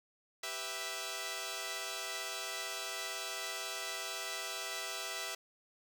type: chord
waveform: 5% pulse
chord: E minor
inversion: first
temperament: equal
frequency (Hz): 392 / 493.9 / 659.3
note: G4 / B4 / E5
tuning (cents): 0 / 0 / 0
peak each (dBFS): -34 / -34 / -29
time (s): 0.43-5.35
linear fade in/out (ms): 5
effects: none